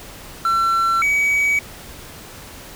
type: tone pair in turn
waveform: triangle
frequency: 1350 / 2270 Hz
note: E6 / C#7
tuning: +41 / +41 cents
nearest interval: major sixth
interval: 900 cents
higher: second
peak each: -13 dBFS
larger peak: neither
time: 0.45-1.02 / 1.02-1.59 s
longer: neither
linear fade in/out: 2 ms
effects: pink hiss -38 dBFS RMS until 2.75 s